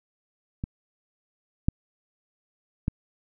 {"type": "clicks", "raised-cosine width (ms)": 5, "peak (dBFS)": [-17, -8, -12], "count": 3, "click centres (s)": [0.639, 1.685, 2.881], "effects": []}